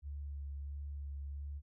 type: tone with vibrato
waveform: sine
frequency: 71 Hz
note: C#2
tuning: 42 cents sharp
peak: -40 dBFS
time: 0.02-1.62 s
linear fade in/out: 50 ms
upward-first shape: sine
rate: 1.5 Hz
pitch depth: 18 cents each way
effects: none